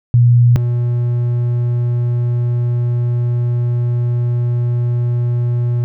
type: tone pair in turn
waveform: sine / triangle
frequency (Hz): 120.6 / 120.6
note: B2 / B2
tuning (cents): -41 / -41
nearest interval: unison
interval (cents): 0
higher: neither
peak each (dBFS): -6 / -11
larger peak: first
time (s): 0.14-0.56 / 0.56-5.84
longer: second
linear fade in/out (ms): 0
effects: none